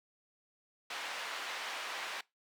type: band-pass noise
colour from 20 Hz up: white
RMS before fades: -41 dBFS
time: 0.9-2.21 s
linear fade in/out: 5 ms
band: 660 to 2800 Hz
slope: 12 dB/octave
effects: noise-tail reverb RT60 0.2 s tail -22 dB re dry